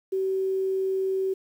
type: tone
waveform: sine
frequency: 382.1 Hz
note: G4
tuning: 44 cents flat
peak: -23 dBFS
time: 0.12-1.34 s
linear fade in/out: 10 ms
effects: 9-bit